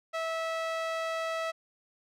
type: tone with band-pass filter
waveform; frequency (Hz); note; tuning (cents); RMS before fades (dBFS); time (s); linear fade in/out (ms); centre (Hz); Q
sawtooth; 652; E5; -19; -33; 0.13-1.52; 20; 1400; 0.59
effects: none